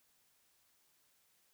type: silence
effects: white hiss -73 dBFS RMS until 1.53 s